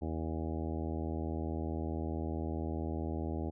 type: harmonic tone with a mistuned harmonic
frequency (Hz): 80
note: D#2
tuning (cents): +49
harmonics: 1 / 2 / 3 / 4 / 5 / 6 / 7 / 8 / 9 / 10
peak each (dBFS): -37 / -43 / -41 / -41 / -45 / -49 / -49 / -50 / -50 / -51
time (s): 0.01-3.51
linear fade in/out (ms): 20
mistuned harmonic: 10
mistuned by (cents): +33
effects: none

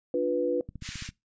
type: chord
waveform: sine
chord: B diminished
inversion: first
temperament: equal with one note detuned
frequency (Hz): 293.7 / 352.9 / 493.9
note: D4 / F4 / B4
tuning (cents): 0 / +18 / 0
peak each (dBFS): -31 / -30 / -26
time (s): 0.14-0.61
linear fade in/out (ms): 2
type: click train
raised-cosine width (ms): 5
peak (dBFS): -27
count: 7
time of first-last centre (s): 0.69-1.09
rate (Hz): 15
type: high-pass noise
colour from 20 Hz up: pink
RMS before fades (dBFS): -39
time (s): 0.81-1.11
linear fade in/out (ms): 50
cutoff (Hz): 1700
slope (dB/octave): 24
effects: noise-tail reverb RT60 0.2 s tail -23 dB re dry + resampled to 16000 Hz

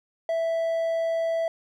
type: tone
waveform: triangle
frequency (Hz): 659.3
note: E5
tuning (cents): 0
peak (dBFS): -21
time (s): 0.29-1.48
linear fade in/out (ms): 2
effects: none

